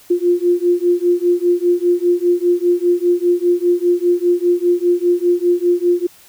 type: beating tone pair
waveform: sine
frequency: 349.2 / 354.2 Hz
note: F4 / F4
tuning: 0 / +24 cents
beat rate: 5 Hz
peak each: -15 dBFS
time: 0.1-6.07 s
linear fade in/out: 10 ms
effects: white hiss -46 dBFS RMS until 6.28 s